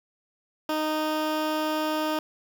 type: tone with notch filter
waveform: 15% pulse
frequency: 309.3 Hz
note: D#4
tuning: 10 cents flat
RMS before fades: -27 dBFS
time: 0.69-2.19 s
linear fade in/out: 2 ms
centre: 8300 Hz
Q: 1.3
effects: 10-bit